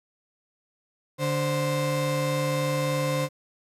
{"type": "tone pair together", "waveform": "35% pulse", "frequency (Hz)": [146.5, 522.7], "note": ["D3", "C5"], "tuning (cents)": [-4, -2], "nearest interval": "octave + minor seventh", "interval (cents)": 2202, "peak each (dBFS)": -25, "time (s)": [1.18, 3.29], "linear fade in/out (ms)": 50, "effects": ["resampled to 32000 Hz", "9-bit"]}